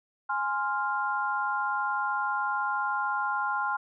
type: chord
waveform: sine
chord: F minor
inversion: first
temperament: equal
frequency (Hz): 830.6 / 1046.5 / 1396.9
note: Ab5 / C6 / F6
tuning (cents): 0 / 0 / 0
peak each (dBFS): -31 / -31 / -30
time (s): 0.29-3.77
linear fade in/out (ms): 10
effects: none